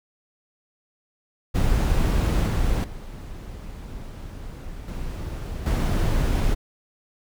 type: noise with level steps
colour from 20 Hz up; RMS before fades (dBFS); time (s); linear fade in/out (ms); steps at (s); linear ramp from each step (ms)
brown; -20 / -22 / -36 / -31 / -21; 1.54-6.55; 20; 2.47 / 2.84 / 4.88 / 5.66; 2
effects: none